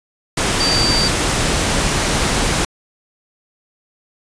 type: tone in noise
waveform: sine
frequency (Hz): 4648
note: D8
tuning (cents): -19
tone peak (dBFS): -16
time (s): 0.6-1.08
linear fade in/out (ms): 5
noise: pink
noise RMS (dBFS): -17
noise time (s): 0.37-2.65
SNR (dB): -2
effects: resampled to 22050 Hz